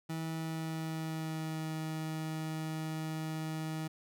30% pulse tone with pitch glide, 161.4 to 157.9 Hz, E3 to D#3, -36 to +26 cents, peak -33 dBFS, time 0.09-3.88 s, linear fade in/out 10 ms, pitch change -38 cents, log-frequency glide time 0.32-1.73 s, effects none

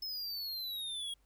square exponential sweep, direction down, 5220 to 3275 Hz, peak -38 dBFS, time 0.02-1.14 s, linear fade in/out 5 ms, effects added 50 Hz sine -67 dBFS peak until 1.25 s + pink hiss -75 dBFS RMS until 1.25 s

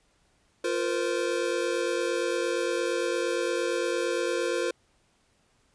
square chord, F suspended fourth, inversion none, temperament equal with one note detuned, 349.2 / 466.2 / 514.9 Hz, F4 / Bb4 / C5, 0 / 0 / -28 cents, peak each -31 dBFS, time 0.64-4.71 s, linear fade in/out 5 ms, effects pink hiss -67 dBFS RMS until 5.74 s + resampled to 22050 Hz

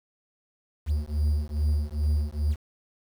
triangle beating tone pair, 73.42 / 75.82 Hz, D2 / D#2, 0 / -44 cents, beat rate 2.4 Hz, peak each -24 dBFS, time 0.86-2.56 s, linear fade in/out 50 ms, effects 8-bit

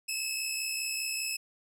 15% pulse tone pair together, 2583 / 2648 Hz, E7 / E7, -36 / +7 cents, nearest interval unison, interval 43 cents, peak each -26 / -29 dBFS, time 0.08-1.37 s, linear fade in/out 10 ms, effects none

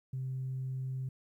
sine tone, 130.81 Hz, C3, in tune, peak -33 dBFS, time 0.13-1.09 s, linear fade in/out 5 ms, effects tanh soft clip ceiling -30 dBFS + 12-bit

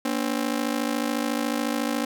sawtooth ring-modulated tone, 264.1 Hz, C4, 16 cents sharp, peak -17 dBFS, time 0.05-2.05 s, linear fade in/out 0 ms, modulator 27 Hz, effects none

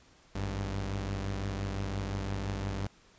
sawtooth tone pair together, 51.91 / 98 Hz, G#1 / G2, 0 / 0 cents, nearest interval major seventh, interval 1100 cents, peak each -33 / -30 dBFS, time 0.35-2.87 s, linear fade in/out 5 ms, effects pink hiss -61 dBFS RMS until 3.18 s + resampled to 16000 Hz

